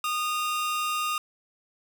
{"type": "tone pair together", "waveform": "45% pulse", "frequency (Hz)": [1230, 2761], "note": ["D#6", "F7"], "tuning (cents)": [-20, -20], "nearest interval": "octave + major second", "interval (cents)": 1400, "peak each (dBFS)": [-27, -33], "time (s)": [0.04, 1.18], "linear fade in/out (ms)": 2, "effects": []}